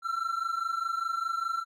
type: tone pair together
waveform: triangle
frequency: 1334 / 1358.9 Hz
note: E6 / F6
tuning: +20 / -48 cents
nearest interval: unison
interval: 32 cents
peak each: -31 / -29 dBFS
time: 0.02-1.65 s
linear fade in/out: 50 ms
effects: none